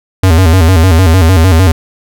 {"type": "tone with vibrato", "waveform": "square", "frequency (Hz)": 87.31, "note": "F2", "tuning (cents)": 0, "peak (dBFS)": -4, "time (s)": [0.23, 1.72], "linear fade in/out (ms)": 5, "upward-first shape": "square", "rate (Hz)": 6.6, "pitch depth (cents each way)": 130, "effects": []}